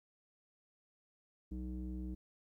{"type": "tone with low-pass filter", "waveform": "square", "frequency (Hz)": 62.7, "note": "B1", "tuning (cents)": 27, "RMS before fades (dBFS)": -42, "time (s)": [1.51, 2.15], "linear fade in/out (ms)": 10, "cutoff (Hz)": 270, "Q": 8.6, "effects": ["13-bit"]}